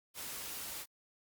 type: noise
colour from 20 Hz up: white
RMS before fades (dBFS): -43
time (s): 0.14-0.86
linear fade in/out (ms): 50
effects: Opus 48 kbps